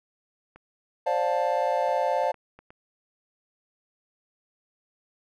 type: clicks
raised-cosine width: 0.5 ms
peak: -33 dBFS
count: 6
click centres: 0.56 / 1.89 / 2.237 / 2.343 / 2.59 / 2.705 s
type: chord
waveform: triangle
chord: D minor seventh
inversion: third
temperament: just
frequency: 528.6 / 587.3 / 704.8 / 881 Hz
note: C5 / D5 / F5 / A5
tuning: +18 / 0 / +16 / +2 cents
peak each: -26 dBFS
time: 1.06-2.32 s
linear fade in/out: 10 ms
effects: none